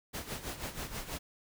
pink noise with tremolo, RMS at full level -38 dBFS, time 0.13-1.19 s, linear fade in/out 20 ms, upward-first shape sine, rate 6.2 Hz, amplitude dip 70%, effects none

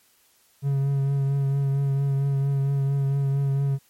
triangle tone with vibrato, 138.4 Hz, C#3, 2 cents flat, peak -18 dBFS, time 0.62-3.79 s, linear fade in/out 50 ms, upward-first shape triangle, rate 4.4 Hz, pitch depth 25 cents each way, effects white hiss -61 dBFS RMS until 3.89 s + MP3 64 kbps

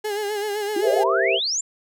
35% pulse tone with vibrato, 415.3 Hz, G#4, in tune, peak -22 dBFS, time 0.04-1.04 s, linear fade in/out 10 ms, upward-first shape sine, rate 7.8 Hz, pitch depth 60 cents each way
sine exponential sweep, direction up, 319.8 to 7520 Hz, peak -21 dBFS, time 0.76-1.61 s, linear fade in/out 5 ms
sine chord, C dominant seventh, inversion second, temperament equal, 392 / 466.2 / 523.3 / 659.3 Hz, G4 / Bb4 / C5 / E5, 0 / 0 / 0 / 0 cents, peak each -23 / -26 / -25 / -23 dBFS, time 0.82-1.4 s, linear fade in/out 50 ms
effects none

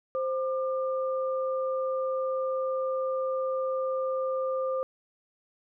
sine tone pair together, 523.3 / 1197.4 Hz, C5 / D6, 0 / +33 cents, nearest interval octave + major second, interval 1433 cents, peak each -27 / -35 dBFS, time 0.15-4.83 s, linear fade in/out 0 ms, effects none

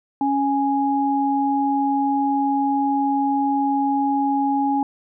sine tone pair together, 277.2 / 830 Hz, C#4 / G#5, 0 / -1 cents, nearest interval octave + perfect fifth, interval 1899 cents, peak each -20 / -20 dBFS, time 0.21-4.83 s, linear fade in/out 2 ms, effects none

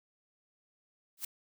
blue noise with exponential growth, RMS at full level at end -31 dBFS, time 1.17-1.25 s, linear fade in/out 5 ms, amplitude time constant 17 ms, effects none

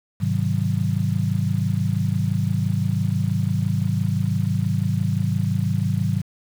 sine chord, Ab dominant seventh, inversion none, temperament just, 103.83 / 129.78 / 155.74 / 186.89 Hz, Ab2 / C3 / Eb3 / Gb3, 0 / -14 / +2 / +18 cents, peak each -23 / -25 / -25 / -25 dBFS, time 0.2-6.22 s, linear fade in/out 20 ms, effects 7-bit

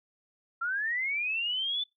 sine linear sweep, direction up, 1344 to 3520 Hz, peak -28 dBFS, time 0.61-1.84 s, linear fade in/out 10 ms, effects noise-tail reverb RT60 0.2 s tail -25 dB re dry

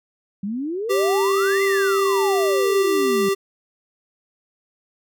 sine exponential two-way sweep, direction up then down, 190 to 2086 to 190 Hz, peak -23 dBFS, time 0.43-3.29 s, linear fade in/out 5 ms, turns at 1.63 s
square tone, 392 Hz, G4, in tune, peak -18 dBFS, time 0.89-3.35 s, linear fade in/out 20 ms
effects none

